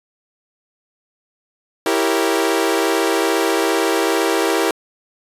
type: chord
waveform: sawtooth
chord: E diminished seventh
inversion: none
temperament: equal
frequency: 329.6 / 392 / 466.2 / 554.4 Hz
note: E4 / G4 / Bb4 / Db5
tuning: 0 / 0 / 0 / 0 cents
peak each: -16 / -16 / -17 / -22 dBFS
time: 1.86-4.71 s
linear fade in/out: 2 ms
effects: resampled to 32000 Hz